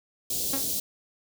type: band-stop noise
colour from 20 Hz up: white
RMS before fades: -29 dBFS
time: 0.3-0.8 s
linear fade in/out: 5 ms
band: 550 to 3800 Hz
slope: 24 dB/octave
type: tone with exponential decay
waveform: sawtooth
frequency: 272 Hz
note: C#4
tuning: 33 cents flat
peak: -23 dBFS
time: 0.53-0.72 s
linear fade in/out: 5 ms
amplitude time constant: 40 ms
effects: none

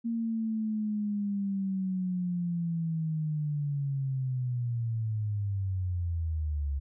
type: linear sweep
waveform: sine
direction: down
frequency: 232.4 to 68.3 Hz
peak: -28 dBFS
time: 0.04-6.8 s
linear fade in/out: 20 ms
effects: none

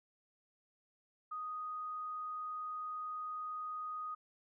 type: tone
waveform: sine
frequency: 1244.5 Hz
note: D#6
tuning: in tune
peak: -39 dBFS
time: 1.31-4.15 s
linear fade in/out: 10 ms
effects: none

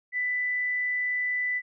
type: tone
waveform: sine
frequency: 1989 Hz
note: B6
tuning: 12 cents sharp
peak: -25 dBFS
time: 0.12-1.62 s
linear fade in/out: 50 ms
effects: none

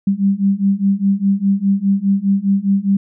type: beating tone pair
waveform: sine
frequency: 194.6 / 199.5 Hz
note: G3 / G3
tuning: -12 / +31 cents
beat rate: 4.9 Hz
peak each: -16 / -15 dBFS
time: 0.07-2.97 s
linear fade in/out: 5 ms
effects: none

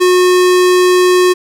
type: tone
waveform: square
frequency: 363.1 Hz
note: F#4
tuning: 33 cents flat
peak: -7 dBFS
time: 0-1.34 s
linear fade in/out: 20 ms
effects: low-pass 12000 Hz 12 dB/octave + 7-bit

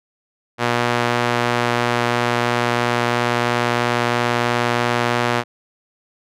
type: tone with band-pass filter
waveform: sawtooth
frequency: 120.2 Hz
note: B2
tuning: 46 cents flat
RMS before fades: -19 dBFS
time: 0.58-5.44 s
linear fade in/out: 50 ms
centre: 1400 Hz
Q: 0.57
effects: none

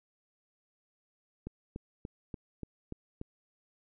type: click train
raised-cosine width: 3 ms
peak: -26 dBFS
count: 7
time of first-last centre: 1.47-3.214 s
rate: 3.44 Hz
effects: none

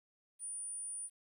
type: tone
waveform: sine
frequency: 9397 Hz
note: D9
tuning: in tune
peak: -40 dBFS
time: 0.39-1.1 s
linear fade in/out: 50 ms
effects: 12-bit

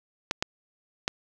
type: clicks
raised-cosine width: 0.2 ms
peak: -8 dBFS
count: 3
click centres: 0.311 / 0.425 / 1.079 s
effects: none

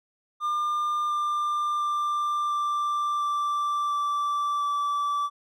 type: tone with pitch steps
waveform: triangle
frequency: 1200 / 1193.1 / 1186.2 / 1179.4 / 1172.6 / 1165.8 / 1159.1 Hz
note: D6 / D6 / D6 / D6 / D6 / D6 / D6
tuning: +37 / +27 / +17 / +7 / -3 / -13 / -23 cents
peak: -22 dBFS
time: 0.4-5.3 s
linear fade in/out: 50 ms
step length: 700 ms
effects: none

